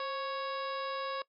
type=harmonic tone with a mistuned harmonic; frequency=554.4 Hz; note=C#5; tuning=in tune; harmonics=1 / 2 / 3 / 4 / 5 / 6 / 7 / 8 / 9; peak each=-38 / -37 / -45 / -50 / -48 / -53 / -47 / -57 / -50 dBFS; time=0-1.22 s; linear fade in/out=2 ms; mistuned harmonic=1; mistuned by=-63 cents; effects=noise-tail reverb RT60 0.1 s tail -21 dB re dry